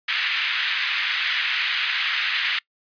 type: band-pass noise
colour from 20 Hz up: pink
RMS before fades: -24 dBFS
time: 0.08-2.59 s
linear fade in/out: 5 ms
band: 1700 to 3600 Hz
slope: 24 dB/octave
effects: noise-tail reverb RT60 0.1 s tail -24 dB re dry + resampled to 11025 Hz